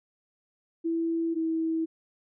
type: tone pair in turn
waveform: sine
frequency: 330.7 / 324.1 Hz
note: E4 / E4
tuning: +6 / -29 cents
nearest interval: unison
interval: 35 cents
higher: first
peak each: -25 dBFS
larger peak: neither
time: 0.84-1.35 / 1.35-1.86 s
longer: neither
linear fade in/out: 20 ms
effects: none